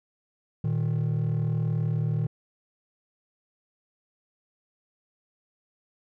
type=tone pair together; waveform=triangle; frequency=116.5 / 155.51 Hz; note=A#2 / D#3; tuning=-1 / -1 cents; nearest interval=perfect fourth; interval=500 cents; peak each=-23 dBFS; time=0.64-2.27 s; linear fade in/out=5 ms; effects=tanh soft clip ceiling -19 dBFS